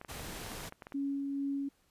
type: clicks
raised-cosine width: 0.5 ms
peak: -30 dBFS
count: 12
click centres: 0.014 / 0.048 / 0.115 / 0.196 / 0.463 / 0.518 / 0.606 / 0.654 / 0.724 / 0.822 / 0.869 / 0.922 s
type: noise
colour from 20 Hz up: pink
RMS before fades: -43 dBFS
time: 0.08-0.7 s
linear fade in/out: 20 ms
type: tone with tremolo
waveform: sine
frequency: 278.4 Hz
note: C#4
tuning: 8 cents sharp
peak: -31 dBFS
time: 0.94-1.69 s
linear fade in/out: 10 ms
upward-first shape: sine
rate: 2.3 Hz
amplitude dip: 25%
effects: pink hiss -71 dBFS RMS until 1.9 s + resampled to 32000 Hz